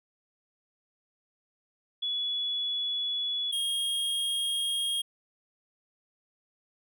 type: tone pair in turn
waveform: sine / square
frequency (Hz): 3400 / 3254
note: G#7 / G#7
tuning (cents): +40 / -36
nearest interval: minor second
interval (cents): 76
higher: first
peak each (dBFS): -28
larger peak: neither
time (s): 2.02-3.52 / 3.52-5.02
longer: neither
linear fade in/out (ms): 10
effects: none